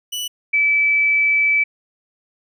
sawtooth / sine tone pair in turn, 2960 / 2307 Hz, F#7 / D7, 0 / -31 cents, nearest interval major third, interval 431 cents, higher first, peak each -20 / -13 dBFS, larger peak second, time 0.12-0.28 / 0.53-1.64 s, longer second, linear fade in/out 10 ms, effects none

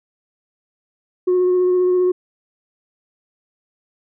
sine tone with vibrato, 363.4 Hz, F#4, 31 cents flat, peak -11 dBFS, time 1.27-2.12 s, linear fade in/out 10 ms, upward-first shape sine, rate 15 Hz, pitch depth 14 cents each way, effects tanh soft clip ceiling -11 dBFS

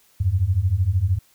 sine beating tone pair, 85.6 / 98.6 Hz, F2 / G2, -34 / +11 cents, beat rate 13 Hz, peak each -21 / -19 dBFS, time 0.2-1.19 s, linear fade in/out 10 ms, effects white hiss -58 dBFS RMS until 1.34 s

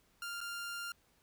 sawtooth tone with dropouts, 1396.9 Hz, F6, in tune, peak -36 dBFS, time 0.22-0.92 s, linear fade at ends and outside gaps 2 ms, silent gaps 0.406-0.412 s, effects pink hiss -71 dBFS RMS until 1.22 s

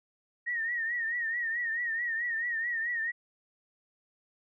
sine tone with vibrato, 1864.7 Hz, A#6, in tune, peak -29 dBFS, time 0.46-3.12 s, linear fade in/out 20 ms, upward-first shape triangle, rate 4.6 Hz, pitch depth 93 cents each way, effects none

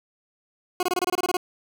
20% pulse tone bursts, 362.1 Hz, F#4, 37 cents flat, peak -16 dBFS, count 11, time 0.8-1.369 s, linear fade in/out 2 ms, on 29 ms, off 25 ms, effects none

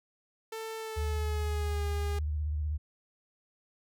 sawtooth tone with pitch glide, 444.7 to 407.8 Hz, A4 to G#4, +18 to -32 cents, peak -33 dBFS, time 0.52-2.19 s, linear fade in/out 5 ms, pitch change -150 cents, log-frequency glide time 0.78-1.84 s
sine tone with vibrato, 75.4 Hz, D2, 46 cents sharp, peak -29 dBFS, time 0.96-2.78 s, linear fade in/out 20 ms, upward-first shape sine, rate 16 Hz, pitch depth 70 cents each way
effects none

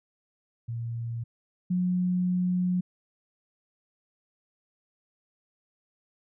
sine tone pair in turn, 116.54 / 180.7 Hz, A#2 / F#3, 0 / -41 cents, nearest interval minor sixth, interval 759 cents, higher second, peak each -30 / -23 dBFS, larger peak second, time 0.68-1.24 / 1.7-2.81 s, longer second, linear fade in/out 10 ms, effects none

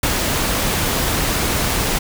pink noise with ADSR envelope, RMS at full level -17 dBFS, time 0.03-1.99 s, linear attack 4 ms, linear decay 78 ms, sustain -2 dB, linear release 10 ms, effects none

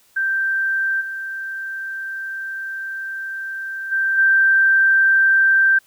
sine tone with level steps, 1568 Hz, G6, in tune, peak -17 / -25 / -16 / -11 dBFS, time 0.16-5.79 s, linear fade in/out 10 ms, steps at 1 / 3.91 / 4.17 s, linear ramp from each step 20 ms, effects white hiss -56 dBFS RMS until 5.86 s

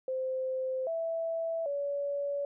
sine tone with pitch steps, 520 / 659 / 568 Hz, C5 / E5 / C#5, -11 / -1 / +42 cents, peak -30 dBFS, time 0.08-2.45 s, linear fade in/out 2 ms, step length 790 ms, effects none

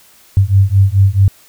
sine beating tone pair, 95.5 / 100.1 Hz, G2 / G2, -45 / +37 cents, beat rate 4.6 Hz, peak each -10 dBFS, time 0.37-1.28 s, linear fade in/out 0 ms, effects white hiss -46 dBFS RMS until 1.48 s

